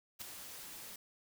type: noise with ADSR envelope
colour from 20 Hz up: white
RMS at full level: -41 dBFS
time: 0.19-0.96 s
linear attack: 26 ms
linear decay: 5 ms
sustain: -8 dB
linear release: 4 ms
effects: none